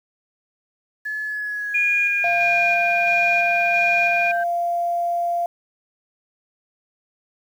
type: tone with pitch glide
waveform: sine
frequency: 1713 to 1570.8 Hz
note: A6 to G6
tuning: -47 to +3 cents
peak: -24 dBFS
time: 1.05-4.44 s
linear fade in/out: 10 ms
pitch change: -150 cents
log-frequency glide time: 1.25-2.71 s
type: tone with tremolo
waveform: sine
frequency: 2431 Hz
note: D#7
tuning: 41 cents flat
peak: -16 dBFS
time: 1.74-4.32 s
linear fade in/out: 10 ms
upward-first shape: square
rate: 1.5 Hz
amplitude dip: 25%
type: tone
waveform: sine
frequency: 692 Hz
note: F5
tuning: 16 cents flat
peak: -19 dBFS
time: 2.24-5.46 s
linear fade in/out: 2 ms
effects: tanh soft clip ceiling -9 dBFS + 8-bit